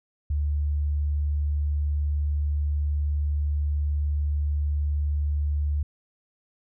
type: tone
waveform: sine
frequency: 73.42 Hz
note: D2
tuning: in tune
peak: -22 dBFS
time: 0.3-5.83 s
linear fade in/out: 5 ms
effects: none